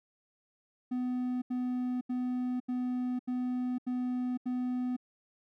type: tone bursts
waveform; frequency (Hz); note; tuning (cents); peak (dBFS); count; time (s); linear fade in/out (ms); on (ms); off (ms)
triangle; 250; B3; +21; -28; 7; 0.91-4.966; 10; 510; 81
effects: none